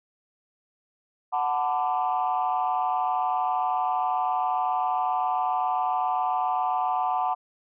sine chord, B minor seventh, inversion second, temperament equal with one note detuned, 740 / 880 / 1007.4 / 1174.7 Hz, F#5 / A5 / B5 / D6, 0 / 0 / +34 / 0 cents, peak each -25 / -28 / -29 / -31 dBFS, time 1.32-7.35 s, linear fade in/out 20 ms, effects tanh soft clip ceiling -15 dBFS

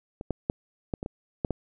clicks, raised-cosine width 2 ms, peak -23 / -14 / -11 / -15 / -20 / -20 / -12 / -14 dBFS, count 8, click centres 0.211 / 0.307 / 0.499 / 0.938 / 1.029 / 1.061 / 1.448 / 1.507 s, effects none

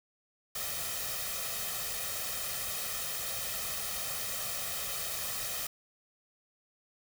white noise with comb filter, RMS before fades -36 dBFS, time 0.55-5.67 s, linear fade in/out 5 ms, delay 1.6 ms, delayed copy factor +0.7, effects none

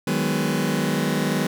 sawtooth chord, G# minor seventh, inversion second, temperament just, 155.74 / 186.89 / 207.7 / 249.2 Hz, D#3 / F#3 / G#3 / B3, +2 / +18 / 0 / +16 cents, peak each -22 dBFS, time 0.07-1.47 s, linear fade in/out 5 ms, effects none

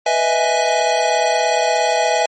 square chord, E major seventh, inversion second, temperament equal, 493.9 / 622.3 / 659.3 / 830.6 Hz, B4 / D#5 / E5 / G#5, 0 / 0 / 0 / 0 cents, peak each -23 / -23 / -19 / -19 dBFS, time 0.06-2.26 s, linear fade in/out 5 ms, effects MP3 32 kbps

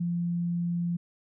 sine tone, 172.6 Hz, F3, 20 cents flat, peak -26 dBFS, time 0-0.97 s, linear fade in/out 10 ms, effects none

